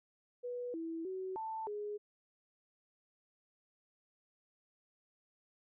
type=tone with pitch steps; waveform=sine; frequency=489.7 / 328 / 376 / 885 / 415.9 Hz; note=B4 / E4 / F#4 / A5 / G#4; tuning=-15 / -9 / +28 / +10 / +2 cents; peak=-38 dBFS; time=0.43-1.98 s; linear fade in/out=20 ms; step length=310 ms; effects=none